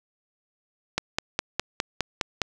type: click train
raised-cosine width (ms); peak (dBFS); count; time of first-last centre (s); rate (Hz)
0.2; -6; 8; 0.98-2.417; 4.87
effects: none